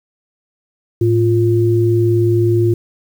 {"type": "tone pair together", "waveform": "sine", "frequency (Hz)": [110, 348.9], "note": ["A2", "F4"], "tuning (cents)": [0, -2], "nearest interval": "octave + minor sixth", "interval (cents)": 1998, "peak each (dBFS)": -13, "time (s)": [1.01, 2.74], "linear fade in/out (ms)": 5, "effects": ["7-bit"]}